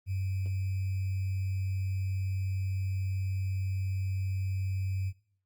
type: tone with sample-and-hold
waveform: sine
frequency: 95.2 Hz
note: F#2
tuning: 50 cents sharp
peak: -29 dBFS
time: 0.06-5.13 s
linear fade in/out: 50 ms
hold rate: 2450 Hz
effects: noise-tail reverb RT60 0.5 s tail -19 dB re dry + Opus 32 kbps